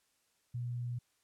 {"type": "tone", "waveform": "sine", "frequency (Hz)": 121.3, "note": "B2", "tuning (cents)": -31, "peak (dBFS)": -35, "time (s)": [0.54, 0.99], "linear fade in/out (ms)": 10, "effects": ["white hiss -75 dBFS RMS until 1.23 s", "low-pass 11000 Hz 12 dB/octave"]}